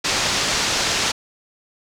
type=low-pass noise; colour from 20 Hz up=white; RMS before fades=-21 dBFS; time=0.04-1.12 s; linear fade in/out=10 ms; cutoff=6400 Hz; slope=24 dB/octave; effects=none